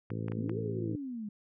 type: harmonic tone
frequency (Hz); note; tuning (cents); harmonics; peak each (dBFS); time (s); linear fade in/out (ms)
55.3; A1; +9; 2 / 3 / 4 / 5 / 6 / 7 / 8 / 9; -36 / -40 / -42 / -44 / -46 / -47 / -48 / -49; 0.1-0.96; 5
type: clicks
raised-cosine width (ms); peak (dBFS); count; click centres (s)
0.5; -29; 4; 0.104 / 0.283 / 0.32 / 0.495
type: exponential two-way sweep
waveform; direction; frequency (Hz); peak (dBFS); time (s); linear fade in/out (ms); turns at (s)
sine; up then down; 201.8 to 460.2 to 201.8; -36; 0.37-1.29; 5; 0.59
effects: none